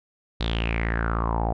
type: tone with low-pass filter sweep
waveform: sawtooth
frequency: 56.6 Hz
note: A1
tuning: 50 cents sharp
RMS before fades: -25 dBFS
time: 0.4-1.53 s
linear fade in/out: 10 ms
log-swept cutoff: 3900 to 720 Hz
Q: 7
effects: none